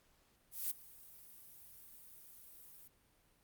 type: noise with ADSR envelope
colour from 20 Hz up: violet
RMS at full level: -36 dBFS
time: 0.51-2.88 s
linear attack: 190 ms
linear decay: 18 ms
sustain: -21 dB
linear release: 11 ms
effects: pink hiss -72 dBFS RMS until 3.43 s + Opus 48 kbps